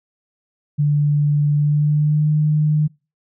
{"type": "tone with pitch glide", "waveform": "sine", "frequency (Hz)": [146.83, 151.92], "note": ["D3", "D#3"], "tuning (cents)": [0, -41], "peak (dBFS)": -13, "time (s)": [0.78, 2.88], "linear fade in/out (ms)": 20, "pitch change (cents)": 59, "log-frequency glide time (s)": [1.55, 2.3], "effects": ["noise-tail reverb RT60 0.3 s tail -25 dB re dry"]}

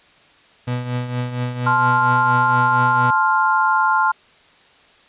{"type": "tone with tremolo", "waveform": "35% pulse", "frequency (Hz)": 123.47, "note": "B2", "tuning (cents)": 0, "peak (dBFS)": -17, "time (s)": [0.67, 3.11], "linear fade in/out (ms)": 10, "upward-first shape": "triangle", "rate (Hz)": 4.3, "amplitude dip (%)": 65}
{"type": "chord", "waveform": "sine", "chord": "F major", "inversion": "first", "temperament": "just", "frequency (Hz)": [873.1, 1047.7, 1396.9], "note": ["A5", "C6", "F6"], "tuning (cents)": [-14, 2, 0], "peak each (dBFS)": -18, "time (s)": [1.66, 4.12], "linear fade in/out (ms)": 10}
{"effects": ["white hiss -51 dBFS RMS until 5.08 s", "resampled to 8000 Hz"]}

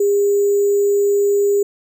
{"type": "tone with sample-and-hold", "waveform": "sine", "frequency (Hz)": 404.3, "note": "G#4", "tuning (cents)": -46, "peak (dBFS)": -12, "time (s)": [0, 1.63], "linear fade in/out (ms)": 5, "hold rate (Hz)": 7350, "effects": []}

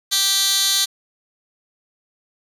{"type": "tone with high-pass filter", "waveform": "15% pulse", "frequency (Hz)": 392, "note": "G4", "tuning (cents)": 0, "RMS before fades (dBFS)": -18, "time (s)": [0.11, 0.86], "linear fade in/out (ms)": 20, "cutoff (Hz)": 4000, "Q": 1.7, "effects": ["resampled to 32000 Hz", "7-bit"]}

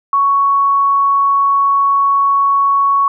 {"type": "tone", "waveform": "sine", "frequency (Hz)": 1113, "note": "C#6", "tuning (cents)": 7, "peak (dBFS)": -9, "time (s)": [0.13, 3.08], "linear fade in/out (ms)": 2, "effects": []}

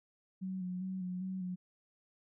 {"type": "tone with vibrato", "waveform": "sine", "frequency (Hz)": 184.8, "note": "F#3", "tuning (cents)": -2, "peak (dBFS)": -36, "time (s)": [0.41, 1.56], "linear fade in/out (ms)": 20, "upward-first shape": "square", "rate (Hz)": 2.5, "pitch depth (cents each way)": 30, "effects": []}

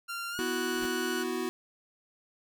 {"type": "tone with pitch glide", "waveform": "sawtooth", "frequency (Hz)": [1385, 1475.9], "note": ["F6", "F#6"], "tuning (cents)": [-15, -5], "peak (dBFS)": -31, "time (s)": [0.08, 1.24], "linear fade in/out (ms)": 20, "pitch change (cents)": 110, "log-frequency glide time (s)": [0.3, 0.42]}
{"type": "chord", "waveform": "square", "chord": "B suspended fourth", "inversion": "none", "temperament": "equal", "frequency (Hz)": [246.9, 329.6, 370], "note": ["B3", "E4", "F#4"], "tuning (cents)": [0, 0, 0], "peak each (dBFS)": [-37, -37, -34], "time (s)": [0.39, 1.49], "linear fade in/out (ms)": 0}
{"type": "noise with exponential growth", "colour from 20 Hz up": "pink", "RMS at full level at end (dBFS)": -39, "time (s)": [0.67, 0.86], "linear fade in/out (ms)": 2, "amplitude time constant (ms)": 41}
{"effects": []}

